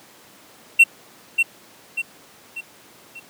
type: tone with echo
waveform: triangle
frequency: 2716 Hz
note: F7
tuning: 49 cents flat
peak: -5 dBFS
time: 0.79-0.84 s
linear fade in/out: 10 ms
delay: 590 ms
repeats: 4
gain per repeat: -7 dB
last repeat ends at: 3.2 s
effects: pink hiss -48 dBFS RMS until 3.29 s + high-pass 200 Hz 12 dB/octave